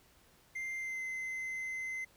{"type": "tone with pitch glide", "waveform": "triangle", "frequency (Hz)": [2093, 2059], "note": ["C7", "C7"], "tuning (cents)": [0, -28], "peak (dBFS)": -35, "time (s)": [0.55, 2.05], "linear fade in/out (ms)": 10, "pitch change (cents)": -28, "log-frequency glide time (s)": [0.78, 1.03], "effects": ["pink hiss -65 dBFS RMS until 2.16 s"]}